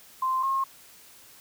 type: tone pair in turn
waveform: sine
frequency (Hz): 1043 / 1075.4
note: C6 / C6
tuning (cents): -6 / +47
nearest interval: minor second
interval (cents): 53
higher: second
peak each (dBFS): -23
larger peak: neither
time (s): 0.22-0.43 / 0.43-0.64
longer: neither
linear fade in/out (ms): 5
effects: white hiss -52 dBFS RMS until 1.4 s